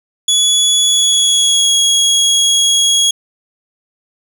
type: tone with pitch glide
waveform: 25% pulse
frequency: 3400 to 3315 Hz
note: G#7 to G#7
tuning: +40 to -4 cents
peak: -5 dBFS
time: 0.28-3.11 s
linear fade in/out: 5 ms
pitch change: -44 cents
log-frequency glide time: 0.8-1.75 s
effects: none